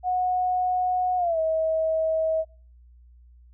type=tone with pitch glide; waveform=sine; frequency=731 to 640.1 Hz; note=F#5 to D#5; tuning=-21 to +49 cents; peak=-21 dBFS; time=0.03-2.45 s; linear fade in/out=50 ms; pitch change=-230 cents; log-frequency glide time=1.17-1.39 s; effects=noise-tail reverb RT60 0.4 s tail -22 dB re dry + added 60 Hz sine -49 dBFS peak until 3.53 s